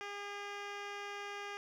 10% pulse tone with low-pass filter, 405.9 Hz, G#4, 40 cents flat, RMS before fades -44 dBFS, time 0.01-1.57 s, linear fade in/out 0 ms, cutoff 4100 Hz, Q 1.2, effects 11-bit

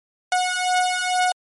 sawtooth beating tone pair, 729 / 731.2 Hz, F#5 / F#5, -26 / -21 cents, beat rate 2.2 Hz, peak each -18 dBFS, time 0.32-1.32 s, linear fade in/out 2 ms, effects MP3 48 kbps

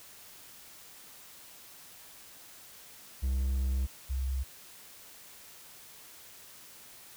triangle / sine tone pair in turn, 65.4 / 65.68 Hz, C2 / C2, 0 / +7 cents, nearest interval unison, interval 7 cents, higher second, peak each -25 / -29 dBFS, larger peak first, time 3.22-3.87 / 4.09-4.44 s, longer first, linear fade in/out 20 ms, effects white hiss -52 dBFS RMS until 7.16 s

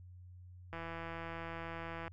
click train, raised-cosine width 0.5 ms, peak -29 dBFS, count 225, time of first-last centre 0.73-2.079 s, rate 166 Hz, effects added 90 Hz sine -51 dBFS peak until 2.12 s

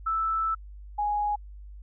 sine tone pair in turn, 1318.5 / 830.6 Hz, E6 / G#5, 0 / 0 cents, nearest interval minor sixth, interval 800 cents, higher first, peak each -24 dBFS, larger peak neither, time 0.06-0.55 / 0.98-1.36 s, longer first, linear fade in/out 10 ms, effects added 50 Hz sine -41 dBFS peak until 1.82 s

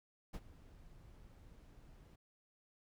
brown noise with ADSR envelope, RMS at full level -40 dBFS, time 0.33-2.16 s, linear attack 14 ms, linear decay 51 ms, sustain -19 dB, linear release 8 ms, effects none

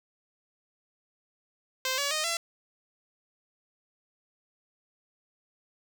5% pulse tone with pitch steps, 520 / 567.1 / 618.4 / 674.4 Hz, C5 / C#5 / D#5 / E5, -11 / +39 / -11 / +39 cents, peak -16 dBFS, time 1.85-2.37 s, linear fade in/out 2 ms, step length 130 ms, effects none

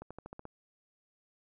accelerating click train, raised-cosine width 1 ms, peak -30 dBFS, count 7, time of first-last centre 0.02-0.454 s, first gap 86 ms, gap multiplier 0.93, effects none

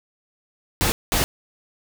pink noise bursts at uneven times, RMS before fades -20 dBFS, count 2, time 0.81-0.92 / 1.12-1.24 s, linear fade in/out 0 ms, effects none

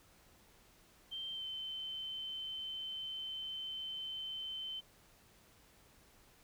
sine tone with pitch glide, 3136 to 3077 Hz, G7 to G7, 0 to -33 cents, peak -40 dBFS, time 1.11-4.81 s, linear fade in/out 20 ms, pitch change -33 cents, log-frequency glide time 1.33-1.44 s, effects pink hiss -65 dBFS RMS until 6.43 s

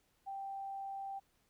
sine tone, 784 Hz, G5, in tune, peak -40 dBFS, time 0.26-1.2 s, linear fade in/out 20 ms, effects pink hiss -75 dBFS RMS until 1.49 s

